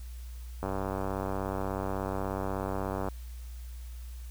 click train, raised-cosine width 1 ms, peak -19 dBFS, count 238, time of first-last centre 0.63-3.086 s, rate 96.5 Hz, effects added 60 Hz sine -39 dBFS peak until 4.3 s + white hiss -57 dBFS RMS until 4.3 s

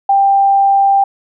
sine tone, 790 Hz, G5, 13 cents sharp, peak -7 dBFS, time 0.09-1.04 s, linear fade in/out 5 ms, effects none

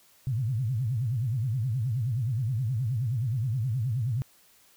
sine tone with vibrato, 120 Hz, B2, 49 cents flat, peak -25 dBFS, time 0.27-4.22 s, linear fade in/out 0 ms, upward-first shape sine, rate 9.5 Hz, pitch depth 230 cents each way, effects white hiss -60 dBFS RMS until 4.76 s

